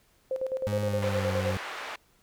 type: tone with tremolo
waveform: sine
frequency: 523.3 Hz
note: C5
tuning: in tune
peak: -26 dBFS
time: 0.31-1.55 s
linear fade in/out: 2 ms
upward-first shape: square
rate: 9.6 Hz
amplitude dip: 70%
type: tone with pitch glide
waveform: 30% pulse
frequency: 103.5 to 94.36 Hz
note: G#2 to F#2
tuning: -5 to +34 cents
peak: -26 dBFS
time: 0.67-1.57 s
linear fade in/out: 0 ms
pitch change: -161 cents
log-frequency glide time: 0.81-1.31 s
type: band-pass noise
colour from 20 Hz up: white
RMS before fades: -38 dBFS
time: 1.02-1.96 s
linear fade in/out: 5 ms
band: 590 to 1900 Hz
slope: 12 dB/octave
effects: pink hiss -65 dBFS RMS until 2.22 s